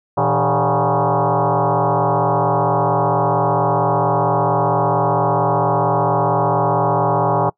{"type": "tone with frequency modulation", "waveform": "sine", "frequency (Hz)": 117.8, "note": "A#2", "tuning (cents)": 19, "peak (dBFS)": -13, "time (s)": [0.17, 7.5], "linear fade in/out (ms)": 10, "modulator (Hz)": 140, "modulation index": 7, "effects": ["noise-tail reverb RT60 0.1 s tail -25 dB re dry"]}